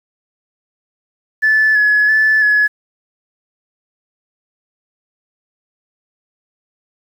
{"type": "tone with vibrato", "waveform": "sine", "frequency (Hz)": 1719, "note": "A6", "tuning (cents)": -41, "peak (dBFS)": -8, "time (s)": [1.42, 2.68], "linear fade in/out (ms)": 20, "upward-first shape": "square", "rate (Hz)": 1.5, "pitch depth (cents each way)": 23, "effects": ["tanh soft clip ceiling -5 dBFS", "7-bit"]}